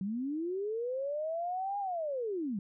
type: linear two-way sweep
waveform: sine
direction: up then down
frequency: 183.4 to 820 to 183.4 Hz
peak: -32 dBFS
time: 0.01-2.59 s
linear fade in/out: 2 ms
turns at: 1.79 s
effects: none